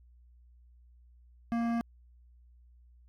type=tone with hard clipping; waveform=triangle; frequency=233.1 Hz; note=A#3; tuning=in tune; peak=-30 dBFS; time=1.52-1.81 s; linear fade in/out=0 ms; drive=18 dB; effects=added 60 Hz sine -56 dBFS peak until 3.08 s + AAC 48 kbps